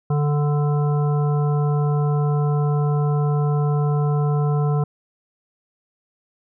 harmonic tone, 146.83 Hz, D3, in tune, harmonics 1 / 3 / 5 / 7 / 9, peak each -17 / -27 / -31 / -34 / -36 dBFS, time 0.1-4.84 s, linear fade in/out 5 ms, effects none

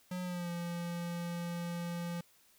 square tone with pitch glide, 181.1 to 172.22 Hz, F#3 to F3, -37 to -24 cents, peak -37 dBFS, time 0.11-2.21 s, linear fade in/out 5 ms, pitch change -87 cents, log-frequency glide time 0.23-0.5 s, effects white hiss -66 dBFS RMS until 2.58 s

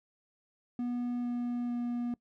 triangle tone with pitch steps, 243.4 / 242 / 240.6 Hz, B3 / B3 / B3, -25 / -35 / -45 cents, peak -29 dBFS, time 0.79-2.14 s, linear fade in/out 2 ms, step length 450 ms, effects noise-tail reverb RT60 0.1 s tail -22 dB re dry

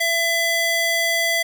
square tone with high-pass filter, 670 Hz, E5, 28 cents sharp, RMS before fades -20 dBFS, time 0-1.43 s, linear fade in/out 10 ms, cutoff 1400 Hz, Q 1.5, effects 8-bit

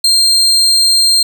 35% pulse tone, 4186 Hz, C8, in tune, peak -6 dBFS, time 0.04-1.23 s, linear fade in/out 5 ms, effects none

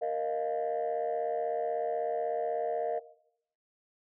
sine chord, Bb suspended fourth, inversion none, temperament equal, 466.2 / 622.3 / 698.5 Hz, Bb4 / Eb5 / F5, 0 / 0 / 0 cents, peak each -32 dBFS, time 0.01-3 s, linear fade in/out 20 ms, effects noise-tail reverb RT60 0.7 s tail -17 dB re dry + tanh soft clip ceiling -24 dBFS

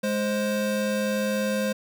square tone pair together, 208.4 / 525.1 Hz, G#3 / C5, +6 / +6 cents, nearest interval octave + major third, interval 1600 cents, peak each -27 dBFS, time 0.03-1.73 s, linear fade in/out 10 ms, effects none

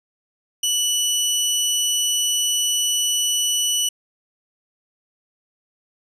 20% pulse tone, 2960 Hz, F#7, in tune, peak -13 dBFS, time 0.63-3.89 s, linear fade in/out 5 ms, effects resampled to 32000 Hz

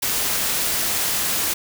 white noise, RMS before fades -22 dBFS, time 0.02-1.54 s, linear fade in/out 10 ms, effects none

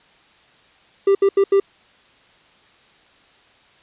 triangle tone bursts at uneven times, 394.3 Hz, G4, 10 cents sharp, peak -9 dBFS, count 4, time 1.07-1.15 / 1.22-1.29 / 1.37-1.44 / 1.52-1.6 s, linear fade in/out 5 ms, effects white hiss -53 dBFS RMS until 3.82 s + resampled to 8000 Hz

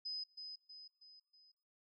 sine tone with echo, 5030 Hz, D#8, 18 cents sharp, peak -40 dBFS, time 0.05-0.24 s, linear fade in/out 10 ms, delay 320 ms, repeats 4, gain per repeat -6 dB, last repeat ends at 1.52 s, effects noise-tail reverb RT60 0.5 s tail -21 dB re dry

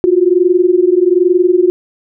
sine tone pair together, 348.8 / 370 Hz, F4 / F#4, -2 / 0 cents, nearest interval minor second, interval 102 cents, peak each -10 dBFS, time 0.04-1.7 s, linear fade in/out 0 ms, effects none

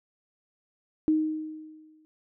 sine tone with exponential decay, 311.5 Hz, D#4, 2 cents sharp, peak -18 dBFS, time 1.08-2.05 s, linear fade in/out 0 ms, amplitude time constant 210 ms, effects none

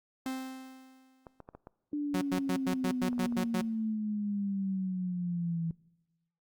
45% pulse tone with exponential decay, 261.6 Hz, C4, in tune, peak -32 dBFS, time 0.26-1.41 s, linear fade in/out 1 ms, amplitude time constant 250 ms
clicks, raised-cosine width 1 ms, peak -32 dBFS, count 11, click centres 1.268 / 1.403 / 1.489 / 1.55 / 1.671 / 2.376 / 3.13 / 3.181 / 3.237 / 3.324 / 3.392 s
sine exponential sweep, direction down, 296.3 to 163.9 Hz, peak -30 dBFS, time 1.93-5.71 s, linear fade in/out 2 ms
sawtooth tone bursts, 184.1 Hz, F#3, 8 cents flat, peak -26 dBFS, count 9, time 2.14-3.615 s, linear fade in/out 5 ms, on 75 ms, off 100 ms
effects noise-tail reverb RT60 1.0 s tail -23 dB re dry + Opus 48 kbps

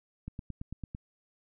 click train, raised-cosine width 5 ms, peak -26 dBFS, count 7, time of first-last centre 0.28-0.949 s, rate 8.97 Hz, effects none

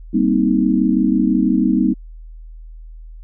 sine chord, C minor seventh, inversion second, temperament just, 196.22 / 235.5 / 261.6 / 314 Hz, G3 / Bb3 / C4 / Eb4, +2 / +18 / 0 / +16 cents, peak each -18 dBFS, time 0.13-1.94 s, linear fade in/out 20 ms, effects added 40 Hz sine -33 dBFS peak until 3.23 s

